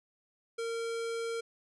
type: tone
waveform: square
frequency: 460 Hz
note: A#4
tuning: 23 cents flat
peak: -34 dBFS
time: 0.58-1.41 s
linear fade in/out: 10 ms
effects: resampled to 24000 Hz